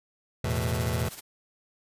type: chord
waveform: sawtooth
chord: E suspended fourth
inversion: none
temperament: just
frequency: 82.41 / 109.88 / 123.61 Hz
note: E2 / A2 / B2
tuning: 0 / -2 / +2 cents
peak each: -26 dBFS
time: 0.44-1.09 s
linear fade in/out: 5 ms
type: noise with tremolo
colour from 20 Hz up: white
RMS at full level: -39 dBFS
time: 0.49-1.21 s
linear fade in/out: 20 ms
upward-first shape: sine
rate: 16 Hz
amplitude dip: 65%
effects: resampled to 32000 Hz